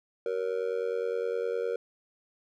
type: tone with amplitude modulation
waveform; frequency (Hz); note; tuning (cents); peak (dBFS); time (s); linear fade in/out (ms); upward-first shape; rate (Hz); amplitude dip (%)
triangle; 470; A#4; +14; -22; 0.26-1.76; 2; sine; 89.8; 95
effects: none